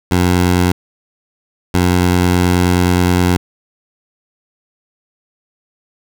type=tone bursts at uneven times; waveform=15% pulse; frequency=89.5 Hz; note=F2; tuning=43 cents sharp; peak=-4 dBFS; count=2; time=0.11-0.72 / 1.74-3.37 s; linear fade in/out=5 ms; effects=none